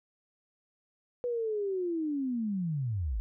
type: linear sweep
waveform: sine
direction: down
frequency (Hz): 493.9 to 46.25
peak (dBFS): -29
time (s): 1.24-3.2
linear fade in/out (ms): 0
effects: none